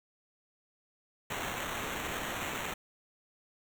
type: noise with sample-and-hold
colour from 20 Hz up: blue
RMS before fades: -37 dBFS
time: 1.3-2.74 s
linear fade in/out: 5 ms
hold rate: 4900 Hz
effects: none